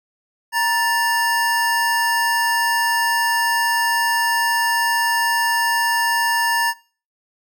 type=tone pair together; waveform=square; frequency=937.7 / 1760 Hz; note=A#5 / A6; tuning=+10 / 0 cents; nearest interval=major seventh; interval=1090 cents; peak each=-20 / -20 dBFS; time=0.52-6.74 s; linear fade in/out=50 ms; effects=noise-tail reverb RT60 0.4 s tail -22 dB re dry